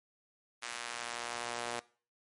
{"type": "tone with high-pass filter sweep", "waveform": "sawtooth", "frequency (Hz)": 119.2, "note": "A#2", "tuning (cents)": 39, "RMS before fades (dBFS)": -40, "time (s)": [0.62, 1.8], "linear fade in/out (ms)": 10, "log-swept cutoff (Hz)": [1500, 580], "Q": 0.82, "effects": ["noise-tail reverb RT60 0.4 s tail -20 dB re dry", "MP3 48 kbps"]}